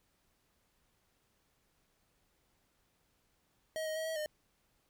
square tone with pitch steps, 634 / 626 / 638 / 643 / 609 Hz, D#5 / D#5 / D#5 / E5 / D#5, +32 / +10 / +43 / -43 / -37 cents, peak -36 dBFS, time 3.76-4.26 s, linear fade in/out 0 ms, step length 100 ms, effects pink hiss -75 dBFS RMS until 4.89 s

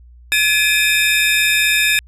square tone cluster, 1709 / 2384 / 2544 / 3658 Hz, G#6 / D7 / D#7 / A#7, +49 / +25 / +38 / -33 cents, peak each -19 dBFS, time 0.32-1.99 s, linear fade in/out 0 ms, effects added 60 Hz sine -40 dBFS peak until 2.07 s + resampled to 32000 Hz

